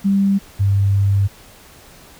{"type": "tone pair in turn", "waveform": "sine", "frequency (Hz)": [197.1, 99.12], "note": ["G3", "G2"], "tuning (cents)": [10, 20], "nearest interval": "octave", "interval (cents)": 1190, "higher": "first", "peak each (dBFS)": -12, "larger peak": "neither", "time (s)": [[0.04, 0.39], [0.59, 1.28]], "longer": "second", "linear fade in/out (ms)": 20, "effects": ["pink hiss -44 dBFS RMS until 2.19 s"]}